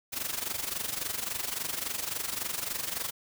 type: noise with amplitude modulation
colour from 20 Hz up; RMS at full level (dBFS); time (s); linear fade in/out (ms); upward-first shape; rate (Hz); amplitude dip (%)
white; -31; 0.12-3.11; 20; sine; 23.6; 75
effects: none